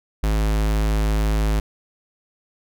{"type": "tone", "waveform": "square", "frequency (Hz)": 53, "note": "G#1", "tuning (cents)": 36, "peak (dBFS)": -18, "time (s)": [0.23, 1.6], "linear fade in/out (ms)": 5, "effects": []}